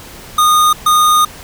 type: tone bursts at uneven times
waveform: square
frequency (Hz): 1229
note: D#6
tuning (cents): -22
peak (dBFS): -8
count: 2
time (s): 0.38-0.73 / 0.86-1.25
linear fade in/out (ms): 5
effects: pink hiss -34 dBFS RMS until 1.43 s